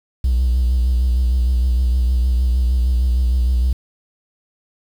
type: tone with vibrato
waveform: triangle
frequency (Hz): 62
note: B1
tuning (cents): +7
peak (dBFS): -10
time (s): 0.24-3.73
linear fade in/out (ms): 5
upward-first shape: triangle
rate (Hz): 6.5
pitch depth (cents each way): 80
effects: tanh soft clip ceiling -9 dBFS + 7-bit